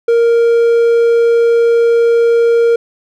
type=tone; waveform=triangle; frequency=466.2 Hz; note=A#4; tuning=in tune; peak=-5 dBFS; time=0.08-2.76 s; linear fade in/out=5 ms; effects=none